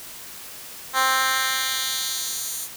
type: tone with high-pass filter sweep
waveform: 10% pulse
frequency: 262.7 Hz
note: C4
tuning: 7 cents sharp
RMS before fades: -24 dBFS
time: 0.93-2.69 s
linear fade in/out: 50 ms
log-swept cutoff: 1000 to 8800 Hz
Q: 1.1
effects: white hiss -39 dBFS RMS until 2.76 s